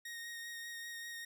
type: tone with vibrato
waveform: sawtooth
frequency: 1864.7 Hz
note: A#6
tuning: in tune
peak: -40 dBFS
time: 0.05-1.25 s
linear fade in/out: 5 ms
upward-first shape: sine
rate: 5.1 Hz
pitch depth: 14 cents each way
effects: none